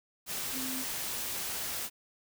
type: tone in noise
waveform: sine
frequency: 260 Hz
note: C4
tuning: 11 cents flat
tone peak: -38 dBFS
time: 0.52-0.85 s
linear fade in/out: 50 ms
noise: white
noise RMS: -36 dBFS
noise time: 0.26-1.9 s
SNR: -5 dB
effects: none